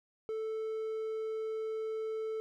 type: tone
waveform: triangle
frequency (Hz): 440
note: A4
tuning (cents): 0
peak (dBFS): -32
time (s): 0.29-2.4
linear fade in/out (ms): 0
effects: none